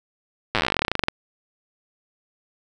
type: slowing click train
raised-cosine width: 0.3 ms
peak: -4 dBFS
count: 25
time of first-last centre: 0.55-1.084 s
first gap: 8 ms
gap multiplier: 1.08
effects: none